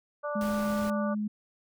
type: harmonic tone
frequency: 293.7 Hz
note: D4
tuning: in tune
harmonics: 2 / 3 / 4 / 5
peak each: -32 / -42 / -36 / -41 dBFS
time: 0.23-1.15 s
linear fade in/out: 20 ms
type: tone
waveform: sine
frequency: 210.5 Hz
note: G#3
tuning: 24 cents sharp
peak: -28 dBFS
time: 0.35-1.28 s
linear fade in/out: 10 ms
type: noise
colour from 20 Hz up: pink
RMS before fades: -42 dBFS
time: 0.41-0.9 s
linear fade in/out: 0 ms
effects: none